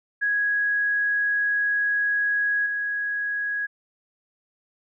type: tone with level steps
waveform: sine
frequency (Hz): 1661.2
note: G#6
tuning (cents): 0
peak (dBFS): -20 / -24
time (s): 0.21-3.67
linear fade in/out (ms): 20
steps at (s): 2.66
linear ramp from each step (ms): 2
effects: none